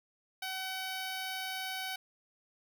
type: tone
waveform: 10% pulse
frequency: 757 Hz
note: F#5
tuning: 39 cents sharp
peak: -28 dBFS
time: 0.42-1.96 s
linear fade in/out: 5 ms
effects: none